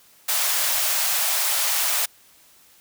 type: high-pass noise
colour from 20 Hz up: white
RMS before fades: -22 dBFS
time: 0.28-2.06 s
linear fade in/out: 10 ms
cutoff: 560 Hz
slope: 48 dB/octave
effects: white hiss -54 dBFS RMS until 2.8 s